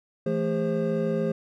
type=tone cluster; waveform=triangle; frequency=166.7 / 220 / 405.1 / 529 Hz; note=E3 / A3 / G#4 / C5; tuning=+20 / 0 / -43 / +19 cents; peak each=-27 dBFS; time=0.26-1.32 s; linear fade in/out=5 ms; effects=none